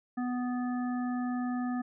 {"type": "harmonic tone", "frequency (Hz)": 247.8, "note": "B3", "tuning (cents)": 6, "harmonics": [1, 3, 5, 7], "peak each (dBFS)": [-30, -40, -44, -47], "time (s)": [0.17, 1.82], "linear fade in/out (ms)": 10, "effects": []}